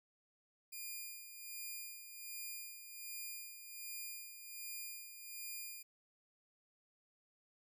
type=tone with tremolo; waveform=5% pulse; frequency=2420 Hz; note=D#7; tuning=49 cents flat; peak=-34 dBFS; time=0.72-5.83 s; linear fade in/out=10 ms; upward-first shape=sine; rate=1.3 Hz; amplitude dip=60%; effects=none